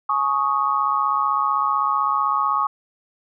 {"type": "chord", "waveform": "sine", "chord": "Ab suspended fourth", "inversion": "none", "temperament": "equal with one note detuned", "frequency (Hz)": [844.2, 1108.7, 1244.5], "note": ["Ab5", "Db6", "Eb6"], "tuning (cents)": [28, 0, 0], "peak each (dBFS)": [-26, -20, -22], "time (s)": [0.09, 2.67], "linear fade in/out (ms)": 5, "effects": []}